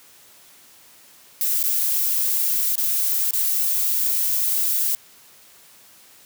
violet noise with dropouts, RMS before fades -21 dBFS, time 1.41-4.95 s, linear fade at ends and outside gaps 1 ms, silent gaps 1.629-1.638 / 2.756-2.779 / 3.309-3.334 s, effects white hiss -50 dBFS RMS until 6.25 s + high-pass 80 Hz 12 dB/octave

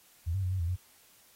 sine tone with pitch steps, 83.5 / 96.8 / 91.4 / 94.2 / 84.1 / 90.7 Hz, E2 / G2 / F#2 / F#2 / E2 / F#2, +23 / -21 / -21 / +32 / +35 / -34 cents, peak -28 dBFS, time 0.26-0.764 s, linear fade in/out 20 ms, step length 84 ms, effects white hiss -61 dBFS RMS until 1.35 s + AAC 48 kbps

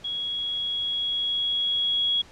sine tone with level ramp, 3327 Hz, G#7, 2 cents sharp, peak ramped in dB -27 to -20 dBFS, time 0.04-2.22 s, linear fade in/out 10 ms, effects pink hiss -50 dBFS RMS until 2.31 s + low-pass 6000 Hz 12 dB/octave

